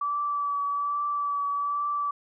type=tone with vibrato; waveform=sine; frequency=1153 Hz; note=D6; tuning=32 cents flat; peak=-25 dBFS; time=0.01-2.11 s; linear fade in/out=5 ms; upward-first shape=triangle; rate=1.2 Hz; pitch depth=21 cents each way; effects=none